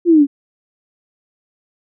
sine exponential sweep, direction down, 356.3 to 272.9 Hz, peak -6 dBFS, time 0.05-0.27 s, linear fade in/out 50 ms, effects none

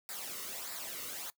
white noise with flanger, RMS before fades -42 dBFS, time 0.09-1.3 s, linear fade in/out 0 ms, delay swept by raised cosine 0.32 to 1.24 ms, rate 1.6 Hz, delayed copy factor -0.65, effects noise-tail reverb RT60 0.1 s tail -20 dB re dry

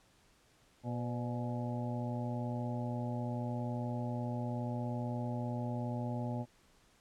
harmonic tone with a mistuned harmonic, 120.8 Hz, B2, 38 cents flat, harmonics 1 / 2 / 3 / 4 / 5 / 6 / 7, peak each -37 / -39 / -50 / -49 / -45 / -52 / -46 dBFS, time 0.83-6.46 s, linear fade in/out 50 ms, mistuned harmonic 4, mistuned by +81 cents, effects pink hiss -67 dBFS RMS until 7 s + low-pass 10000 Hz 12 dB/octave

